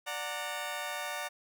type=chord; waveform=15% pulse; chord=D augmented; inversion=none; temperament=just; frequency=587.3 / 734.2 / 917.7 Hz; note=D5 / F#5 / A#5; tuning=0 / -14 / -27 cents; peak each=-33 / -33 / -34 dBFS; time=0.06-1.29 s; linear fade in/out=20 ms; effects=none